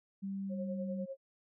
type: tone with pitch glide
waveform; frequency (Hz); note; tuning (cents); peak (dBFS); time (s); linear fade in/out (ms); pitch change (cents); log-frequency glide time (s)
sine; 195.5 to 192.59; G3 to G3; -4 to -30; -36; 0.22-1.06; 20; -26; 0.43-0.88
type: tone with tremolo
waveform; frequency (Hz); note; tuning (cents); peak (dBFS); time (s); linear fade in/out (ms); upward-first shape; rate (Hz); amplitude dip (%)
sine; 540; C#5; -45; -38; 0.49-1.17; 50; sine; 10; 70
effects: none